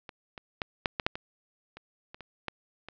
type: clicks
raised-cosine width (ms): 0.3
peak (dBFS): -25 / -25 / -14 / -9 / -13 / -8 / -20 / -28 / -27 / -27 / -16 / -26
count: 12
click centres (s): 0.092 / 0.378 / 0.618 / 0.858 / 0.998 / 1.065 / 1.155 / 1.77 / 2.145 / 2.207 / 2.483 / 2.886
effects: low-pass 5000 Hz 12 dB/octave